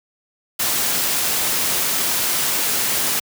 white noise, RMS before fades -20 dBFS, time 0.59-3.2 s, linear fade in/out 10 ms, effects high-pass 100 Hz 12 dB/octave

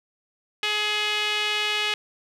sawtooth tone with band-pass filter, 421 Hz, G#4, 24 cents sharp, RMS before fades -25 dBFS, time 0.63-1.94 s, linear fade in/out 2 ms, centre 2900 Hz, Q 2.5, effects none

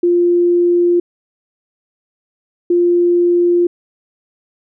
sine tone pair in turn, 349.2 / 349.2 Hz, F4 / F4, 0 / 0 cents, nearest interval unison, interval 0 cents, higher neither, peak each -9 dBFS, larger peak neither, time 0.03-1 / 2.7-3.67 s, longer neither, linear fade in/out 5 ms, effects none

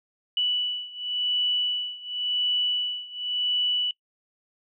sine beating tone pair, 2960 / 2960.92 Hz, F#7 / F#7, 0 / +1 cents, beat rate 0.92 Hz, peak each -26 / -28 dBFS, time 0.37-3.91 s, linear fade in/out 2 ms, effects noise-tail reverb RT60 0.1 s tail -22 dB re dry

